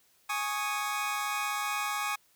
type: chord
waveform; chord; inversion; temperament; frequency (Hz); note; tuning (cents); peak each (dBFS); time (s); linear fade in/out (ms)
25% pulse; Ab suspended fourth; none; equal; 830.6 / 1108.7 / 1244.5; Ab5 / Db6 / Eb6; 0 / 0 / 0; -31; 0.29-2.16; 10
effects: white hiss -66 dBFS RMS until 2.35 s